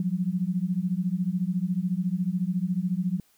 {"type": "beating tone pair", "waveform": "sine", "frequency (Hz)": [174.61, 188.61], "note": ["F3", "F#3"], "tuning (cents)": [0, 33], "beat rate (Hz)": 14, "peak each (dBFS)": -27, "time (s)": [0, 3.2], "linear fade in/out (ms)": 2, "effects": ["white hiss -64 dBFS RMS until 3.37 s"]}